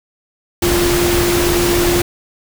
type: tone in noise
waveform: sine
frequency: 348.8 Hz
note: F4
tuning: 2 cents flat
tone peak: -14 dBFS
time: 0.62-2.02 s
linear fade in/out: 5 ms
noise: pink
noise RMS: -17 dBFS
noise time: 0.62-2.02 s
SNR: 0 dB
effects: none